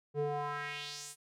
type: tone with band-pass filter sweep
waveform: square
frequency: 145.8 Hz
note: D3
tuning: 12 cents flat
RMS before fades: -38 dBFS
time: 0.14-1.16 s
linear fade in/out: 50 ms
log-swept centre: 350 to 10000 Hz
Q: 2.4
effects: none